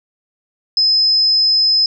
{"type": "tone", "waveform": "sine", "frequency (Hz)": 5100, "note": "D#8", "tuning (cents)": 42, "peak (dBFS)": -10, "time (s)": [0.77, 1.86], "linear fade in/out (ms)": 2, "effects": []}